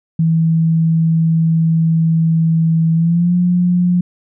sine tone with pitch glide, 162.9 to 177.64 Hz, E3 to F3, -20 to +30 cents, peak -10 dBFS, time 0.19-4.01 s, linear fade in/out 5 ms, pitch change +150 cents, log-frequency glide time 2.94-3.35 s, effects none

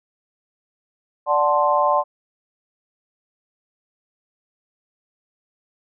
sine chord, D dominant seventh, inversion none, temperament equal, 587.3 / 740 / 880 / 1046.5 Hz, D5 / F#5 / A5 / C6, 0 / 0 / 0 / 0 cents, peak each -20 / -23 / -21 / -19 dBFS, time 1.26-2.04 s, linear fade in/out 50 ms, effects none

